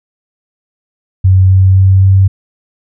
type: tone with pitch steps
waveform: sine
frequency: 94 / 94.71 / 95.42 / 96.14 Hz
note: F#2 / F#2 / G2 / G2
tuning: +28 / +41 / -46 / -33 cents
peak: -3 dBFS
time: 1.24-2.28 s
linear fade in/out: 10 ms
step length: 260 ms
effects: none